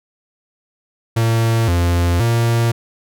45% pulse tone with pitch steps, 114.1 / 86.6 / 116.6 Hz, A#2 / F2 / A#2, -37 / -14 / +1 cents, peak -13 dBFS, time 1.16-2.72 s, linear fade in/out 10 ms, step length 520 ms, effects none

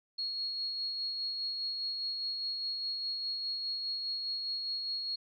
sine tone with tremolo, 4309 Hz, C#8, 50 cents flat, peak -32 dBFS, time 0.18-5.16 s, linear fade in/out 10 ms, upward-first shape sine, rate 4.9 Hz, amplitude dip 30%, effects none

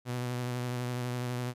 sawtooth tone with vibrato, 123.47 Hz, B2, in tune, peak -28 dBFS, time 0.05-1.54 s, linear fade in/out 50 ms, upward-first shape triangle, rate 12 Hz, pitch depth 30 cents each way, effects resampled to 32000 Hz

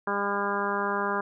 harmonic tone with a mistuned harmonic, 201.2 Hz, G3, 45 cents sharp, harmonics 1 / 2 / 3 / 4 / 5 / 6 / 7 / 8, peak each -35 / -32 / -36 / -35 / -31 / -33 / -34 / -35 dBFS, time 0.07-1.21 s, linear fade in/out 5 ms, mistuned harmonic 8, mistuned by +18 cents, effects none

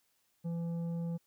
triangle tone with tanh clipping, 168.6 Hz, E3, 39 cents sharp, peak -35 dBFS, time 0.44-1.18 s, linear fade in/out 20 ms, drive 12 dB, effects white hiss -75 dBFS RMS until 1.26 s

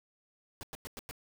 pink noise bursts, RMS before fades -43 dBFS, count 5, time 0.61-1.111 s, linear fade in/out 0 ms, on 21 ms, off 99 ms, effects none

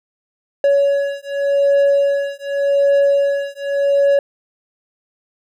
triangle beating tone pair, 561 / 561.86 Hz, C#5 / C#5, +21 / +23 cents, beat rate 0.86 Hz, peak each -14 dBFS, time 0.64-4.19 s, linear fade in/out 2 ms, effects none

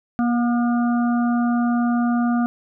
harmonic tone with a mistuned harmonic, 238.9 Hz, A#3, 43 cents sharp, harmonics 1 / 3 / 5 / 6, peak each -17 / -27 / -31 / -33 dBFS, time 0.19-2.46 s, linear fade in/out 0 ms, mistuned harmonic 5, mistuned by +19 cents, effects none

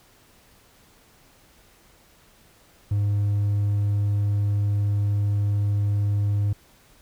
triangle tone, 102.2 Hz, G#2, 27 cents flat, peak -17 dBFS, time 2.91-6.53 s, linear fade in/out 5 ms, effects tanh soft clip ceiling -13 dBFS + pink hiss -56 dBFS RMS until 7.01 s

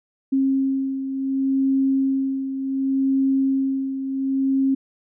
sine beating tone pair, 268.8 / 269.48 Hz, C4 / C#4, +47 / -49 cents, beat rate 0.68 Hz, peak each -19 / -26 dBFS, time 0.32-4.75 s, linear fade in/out 10 ms, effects none

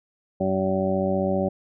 harmonic tone, 95.2 Hz, F#2, 50 cents sharp, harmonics 1 / 2 / 3 / 4 / 6 / 7 / 8, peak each -33 / -25 / -32 / -28 / -25 / -36 / -32 dBFS, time 0.4-1.49 s, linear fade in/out 10 ms, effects none

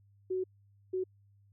sine tone bursts at uneven times, 372.3 Hz, F#4, 11 cents sharp, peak -30 dBFS, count 2, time 0.3-0.44 / 0.93-1.04 s, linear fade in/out 10 ms, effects added 100 Hz sine -61 dBFS peak until 1.52 s

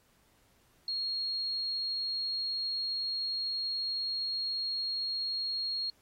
sine tone, 4279 Hz, C8, 38 cents sharp, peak -31 dBFS, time 0.88-5.9 s, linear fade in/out 2 ms, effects pink hiss -68 dBFS RMS until 6.01 s + AAC 48 kbps

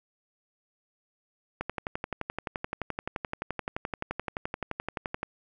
click train, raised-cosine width 0.5 ms, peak -16 dBFS, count 43, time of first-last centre 1.61-5.231 s, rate 11.6 Hz, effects none

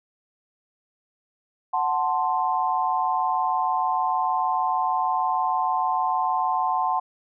sine chord, F# diminished, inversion none, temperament equal, 740 / 880 / 1046.5 Hz, F#5 / A5 / C6, 0 / 0 / 0 cents, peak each -25 dBFS, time 1.73-7 s, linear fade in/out 10 ms, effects none

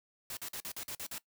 white noise bursts, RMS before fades -41 dBFS, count 8, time 0.3-1.182 s, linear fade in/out 2 ms, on 70 ms, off 46 ms, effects noise-tail reverb RT60 0.1 s tail -19 dB re dry

